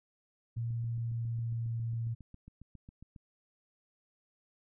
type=tone with pitch glide; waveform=sine; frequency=116.54 to 115.33 Hz; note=A#2 to A#2; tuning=0 to -18 cents; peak=-32 dBFS; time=0.56-2.15 s; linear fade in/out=20 ms; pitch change=-18 cents; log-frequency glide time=0.92-1.83 s
type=click train; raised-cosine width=5 ms; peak=-38 dBFS; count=20; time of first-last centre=0.57-3.162 s; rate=7.33 Hz
effects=none